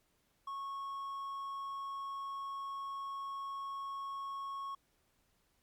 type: tone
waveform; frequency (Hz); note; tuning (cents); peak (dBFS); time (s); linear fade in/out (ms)
triangle; 1100; C#6; -14; -37; 0.47-4.75; 5
effects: pink hiss -75 dBFS RMS until 5.62 s + MP3 96 kbps